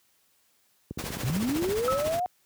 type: click train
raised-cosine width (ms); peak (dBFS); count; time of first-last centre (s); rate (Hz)
3; -21; 13; 0.91-1.689; 15.4
type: noise with tremolo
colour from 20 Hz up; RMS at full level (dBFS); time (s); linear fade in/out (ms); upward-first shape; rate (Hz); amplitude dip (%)
pink; -32; 0.98-2.2; 10; triangle; 14; 70
type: linear sweep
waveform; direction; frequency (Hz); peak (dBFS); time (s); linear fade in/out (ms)
sine; up; 109.9 to 740; -25; 1.24-2.26; 0
type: tone with exponential decay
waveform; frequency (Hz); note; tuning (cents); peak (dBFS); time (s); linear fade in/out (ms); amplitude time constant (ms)
sine; 1300; E6; -24; -22; 1.88-2.22; 1; 72
effects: white hiss -67 dBFS RMS until 2.45 s + high-pass 60 Hz 12 dB/octave